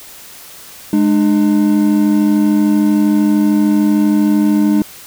triangle tone pair together, 208.5 / 301.6 Hz, G#3 / D4, +7 / +46 cents, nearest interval tritone, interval 639 cents, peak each -10 dBFS, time 0.93-4.82 s, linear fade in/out 2 ms, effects white hiss -36 dBFS RMS until 5.06 s

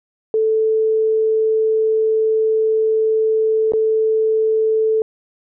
sine tone with dropouts, 439.4 Hz, A4, 2 cents flat, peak -13 dBFS, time 0.34-5.02 s, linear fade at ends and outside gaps 1 ms, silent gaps 3.721-3.735 s, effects none

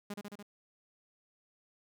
sawtooth tone with echo, 204.6 Hz, G#3, 26 cents flat, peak -34 dBFS, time 0.1-0.14 s, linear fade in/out 5 ms, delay 72 ms, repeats 4, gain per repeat -2 dB, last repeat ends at 0.428 s, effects none

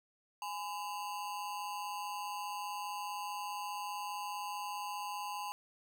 square ring-modulated tone, 922 Hz, A#5, 19 cents flat, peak -36 dBFS, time 0.42-5.52 s, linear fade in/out 0 ms, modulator 92.4 Hz, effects none

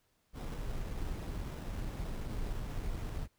brown noise with sample-and-hold, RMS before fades -38 dBFS, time 0.33-3.28 s, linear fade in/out 50 ms, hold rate 4410 Hz, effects pink hiss -75 dBFS RMS until 3.38 s

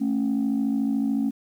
sine tone pair together, 220 / 273.8 Hz, A3 / C#4, 0 / -21 cents, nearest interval major third, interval 379 cents, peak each -23 / -22 dBFS, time 0-1.31 s, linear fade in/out 20 ms, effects tanh soft clip ceiling -17 dBFS + 9-bit

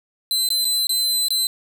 sawtooth tone with dropouts, 4051 Hz, B7, 43 cents sharp, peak -15 dBFS, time 0.31-1.47 s, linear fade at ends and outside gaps 1 ms, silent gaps 0.489-0.503 / 0.646-0.652 / 0.87-0.893 / 1.284-1.305 s, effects 7-bit

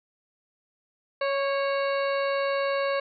harmonic tone with a mistuned harmonic, 554.4 Hz, C#5, in tune, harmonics 1 / 2 / 3 / 4 / 5 / 7 / 8, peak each -25 / -31 / -35 / -37 / -39 / -42 / -43 dBFS, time 1.21-3 s, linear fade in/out 5 ms, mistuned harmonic 3, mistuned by -25 cents, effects none

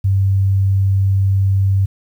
sine tone, 97.2 Hz, G2, 14 cents flat, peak -11 dBFS, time 0.04-1.86 s, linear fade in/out 10 ms, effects 8-bit

